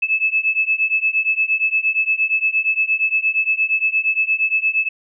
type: beating tone pair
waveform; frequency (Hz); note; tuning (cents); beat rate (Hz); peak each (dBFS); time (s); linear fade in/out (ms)
sine; 2603 / 2611.6; E7 / E7; -22 / -17; 8.6; -19 / -18; 0.02-4.89; 10
effects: none